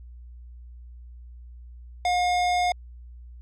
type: tone with low-pass filter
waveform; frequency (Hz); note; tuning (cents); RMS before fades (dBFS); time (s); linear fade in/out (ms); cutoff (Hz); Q
square; 716; F5; +43; -23; 2.05-2.72; 2; 6300; 0.73
effects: added 60 Hz sine -41 dBFS peak until 3.41 s